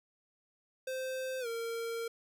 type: tone with pitch glide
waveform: square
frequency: 520 to 460.6 Hz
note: C5 to A#4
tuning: -11 to -21 cents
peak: -36 dBFS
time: 0.87-2.08 s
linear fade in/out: 5 ms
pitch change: -210 cents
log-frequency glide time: 1.4-1.47 s
effects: none